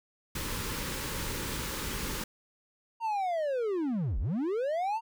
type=band-stop noise; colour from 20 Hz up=pink; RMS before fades=-35 dBFS; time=0.35-2.24 s; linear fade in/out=5 ms; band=580 to 830 Hz; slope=96 dB/octave
type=linear two-way sweep; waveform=triangle; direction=down then up; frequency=932.3 to 37.22 to 932.3 Hz; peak=-26 dBFS; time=3-5.01 s; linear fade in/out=50 ms; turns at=4.19 s
effects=none